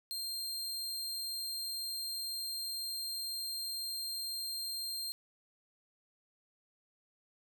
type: tone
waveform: sawtooth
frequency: 4186 Hz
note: C8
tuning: in tune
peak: -34 dBFS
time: 0.11-5.12 s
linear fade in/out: 0 ms
effects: none